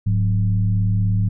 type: tone with frequency modulation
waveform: sine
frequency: 103.83 Hz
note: G#2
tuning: in tune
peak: -15 dBFS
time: 0.06-1.29 s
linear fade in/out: 10 ms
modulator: 76.3 Hz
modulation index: 0.66
effects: none